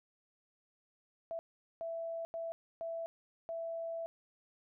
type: tone bursts at uneven times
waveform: sine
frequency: 663 Hz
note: E5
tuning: 10 cents sharp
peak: -37 dBFS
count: 5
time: 1.31-1.39 / 1.81-2.25 / 2.34-2.52 / 2.81-3.06 / 3.49-4.06 s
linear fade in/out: 0 ms
effects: none